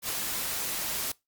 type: noise with ADSR envelope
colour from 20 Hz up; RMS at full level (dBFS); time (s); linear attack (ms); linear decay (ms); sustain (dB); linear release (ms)
white; -30; 0.02-1.12; 66; 30; -2; 6
effects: noise-tail reverb RT60 0.2 s tail -22 dB re dry + Opus 48 kbps